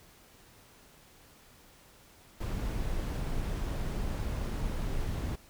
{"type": "noise", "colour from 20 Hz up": "brown", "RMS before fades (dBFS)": -33, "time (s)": [2.4, 5.36], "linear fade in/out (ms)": 10, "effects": ["pink hiss -58 dBFS RMS until 5.49 s"]}